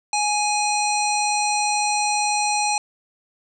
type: harmonic tone with a mistuned harmonic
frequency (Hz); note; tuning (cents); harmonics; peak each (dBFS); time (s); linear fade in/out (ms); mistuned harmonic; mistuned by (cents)
833; G#5; +5; 1 / 3 / 5 / 7 / 9 / 10; -21 / -26 / -28 / -29 / -31 / -31; 0.13-2.78; 2; 9; -32
effects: none